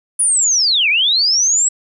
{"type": "linear two-way sweep", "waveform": "sine", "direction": "down then up", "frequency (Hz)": [9956, 2217, 7850], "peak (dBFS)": -11, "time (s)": [0.19, 1.69], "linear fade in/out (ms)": 10, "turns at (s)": 0.89, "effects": []}